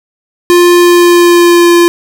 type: tone with pitch glide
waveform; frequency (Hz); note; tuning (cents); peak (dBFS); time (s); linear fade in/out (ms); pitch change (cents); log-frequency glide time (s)
square; 350.9 to 344.9; F4 to F4; +8 to -22; -3; 0.5-1.88; 0; -30; 0.74-1.74
effects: none